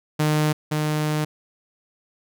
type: tone pair in turn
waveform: sawtooth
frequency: 152.4 / 152.4 Hz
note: D#3 / D#3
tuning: -36 / -36 cents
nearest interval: unison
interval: 0 cents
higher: neither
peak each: -14 / -17 dBFS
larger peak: first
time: 0.19-0.53 / 0.71-1.25 s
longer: second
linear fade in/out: 10 ms
effects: none